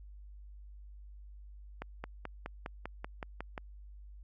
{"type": "accelerating click train", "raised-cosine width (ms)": 0.5, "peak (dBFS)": -24, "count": 10, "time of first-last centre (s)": [1.82, 3.578], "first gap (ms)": 220, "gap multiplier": 0.97, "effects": ["added 50 Hz sine -48 dBFS peak until 4.23 s", "AAC 32 kbps"]}